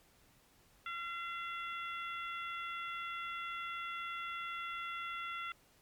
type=harmonic tone; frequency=683 Hz; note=F5; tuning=39 cents flat; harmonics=2 / 3 / 4 / 5; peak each=-41 / -45 / -48 / -50 dBFS; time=0.86-5.52 s; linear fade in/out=2 ms; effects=pink hiss -67 dBFS RMS until 5.81 s + MP3 96 kbps